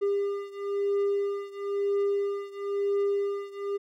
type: beating tone pair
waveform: triangle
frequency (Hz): 401.1 / 402.1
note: G4 / G4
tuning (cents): +40 / +44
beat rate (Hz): 1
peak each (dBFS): -26 / -28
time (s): 0.01-3.78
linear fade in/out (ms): 20
effects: none